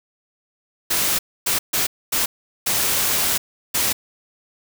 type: noise bursts at uneven times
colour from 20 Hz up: white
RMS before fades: -20 dBFS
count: 6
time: 0.9-1.19 / 1.46-1.59 / 1.73-1.87 / 2.12-2.26 / 2.66-3.38 / 3.74-3.93 s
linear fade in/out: 10 ms
effects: none